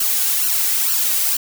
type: noise with flanger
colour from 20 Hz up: blue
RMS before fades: -18 dBFS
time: 0-1.37 s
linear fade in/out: 5 ms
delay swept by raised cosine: 0.68 to 2.68 ms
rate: 2.2 Hz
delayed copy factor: +0.95
effects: none